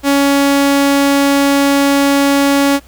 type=tone; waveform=sawtooth; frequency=280 Hz; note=C#4; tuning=18 cents sharp; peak=-5 dBFS; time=0.03-2.8 s; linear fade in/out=50 ms; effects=added 60 Hz sine -40 dBFS peak until 2.87 s + pink hiss -46 dBFS RMS until 2.87 s